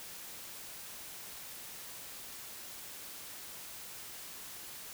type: silence
effects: white hiss -47 dBFS RMS until 4.93 s